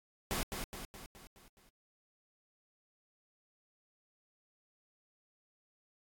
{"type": "noise with echo", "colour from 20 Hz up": "pink", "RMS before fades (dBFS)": -35, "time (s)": [0.31, 0.43], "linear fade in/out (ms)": 0, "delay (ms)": 210, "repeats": 6, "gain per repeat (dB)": -5, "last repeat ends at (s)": 1.69, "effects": ["AAC 64 kbps"]}